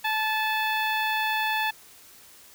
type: tone with notch filter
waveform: 15% pulse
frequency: 870 Hz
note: A5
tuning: 20 cents flat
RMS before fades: -26 dBFS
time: 0.04-1.71 s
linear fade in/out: 10 ms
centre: 8200 Hz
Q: 0.52
effects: white hiss -51 dBFS RMS until 2.54 s